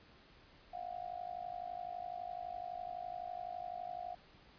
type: tone with amplitude modulation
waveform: sine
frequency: 714 Hz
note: F5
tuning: 38 cents sharp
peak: -37 dBFS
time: 0.73-4.15 s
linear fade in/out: 10 ms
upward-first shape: sine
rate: 51.9 Hz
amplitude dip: 90%
effects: pink hiss -62 dBFS RMS until 4.58 s + resampled to 11025 Hz